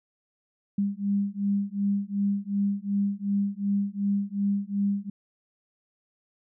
sine beating tone pair, 199.2 / 201.9 Hz, G3 / G#3, +28 / -49 cents, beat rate 2.7 Hz, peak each -27 dBFS, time 0.78-5.1 s, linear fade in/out 5 ms, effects none

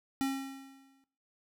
square tone with exponential decay, 270 Hz, C#4, 45 cents flat, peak -28 dBFS, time 0.21-1.04 s, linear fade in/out 0 ms, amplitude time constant 180 ms, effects noise-tail reverb RT60 0.4 s tail -17 dB re dry

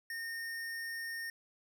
square tone, 1834 Hz, A#6, 29 cents flat, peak -39 dBFS, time 0.1-1.3 s, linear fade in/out 2 ms, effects none

